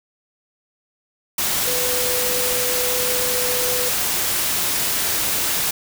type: tone in noise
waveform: sine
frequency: 497.4 Hz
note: B4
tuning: 12 cents sharp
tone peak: -25 dBFS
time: 1.67-3.89 s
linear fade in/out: 5 ms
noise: white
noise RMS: -21 dBFS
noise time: 1.38-5.71 s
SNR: -7 dB
effects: none